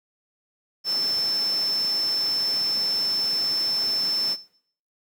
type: tone in noise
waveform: sine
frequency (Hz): 5300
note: E8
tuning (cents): +9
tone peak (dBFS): -22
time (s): 0.84-4.37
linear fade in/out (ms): 50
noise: pink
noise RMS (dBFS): -37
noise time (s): 0.84-4.37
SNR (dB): +12
effects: noise-tail reverb RT60 0.6 s tail -18 dB re dry + high-pass 200 Hz 12 dB/octave